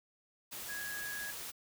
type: tone in noise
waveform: sine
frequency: 1661.2 Hz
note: G#6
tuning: in tune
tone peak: -40 dBFS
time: 0.68-1.32 s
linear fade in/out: 20 ms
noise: white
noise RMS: -44 dBFS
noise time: 0.51-1.52 s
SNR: +1 dB
effects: none